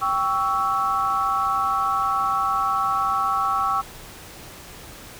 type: chord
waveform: sine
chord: C# diminished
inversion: second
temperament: equal with one note detuned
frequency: 784 / 1118.4 / 1318.5 Hz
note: G5 / C#6 / E6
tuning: 0 / +15 / 0 cents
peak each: -26 / -23 / -23 dBFS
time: 0.01-3.82 s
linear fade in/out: 20 ms
effects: pink hiss -41 dBFS RMS until 5.19 s